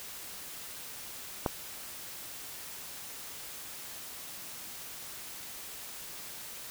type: click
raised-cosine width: 1 ms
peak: -13 dBFS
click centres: 1.462 s
effects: white hiss -44 dBFS RMS until 6.7 s